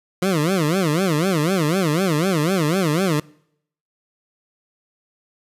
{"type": "tone with vibrato", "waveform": "20% pulse", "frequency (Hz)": 170.1, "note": "F3", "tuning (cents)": -45, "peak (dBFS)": -12, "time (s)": [0.22, 3.2], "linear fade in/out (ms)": 5, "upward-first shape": "sine", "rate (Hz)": 4, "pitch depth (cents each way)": 250, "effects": ["noise-tail reverb RT60 0.7 s tail -24 dB re dry", "resampled to 32000 Hz"]}